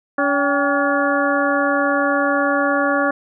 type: harmonic tone with a mistuned harmonic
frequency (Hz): 283.7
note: C#4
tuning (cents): +40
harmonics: 1 / 2 / 3 / 4 / 5 / 6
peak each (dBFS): -21 / -20 / -25 / -23 / -22 / -24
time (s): 0.18-3.11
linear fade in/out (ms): 5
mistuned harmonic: 3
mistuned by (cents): -120
effects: none